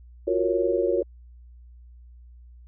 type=chord; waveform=sine; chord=Gb major seventh; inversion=third; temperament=equal; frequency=349.2 / 370 / 466.2 / 554.4 Hz; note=F4 / Gb4 / Bb4 / Db5; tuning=0 / 0 / 0 / 0 cents; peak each=-26 dBFS; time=0.27-1.03 s; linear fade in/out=10 ms; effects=added 60 Hz sine -45 dBFS peak until 2.67 s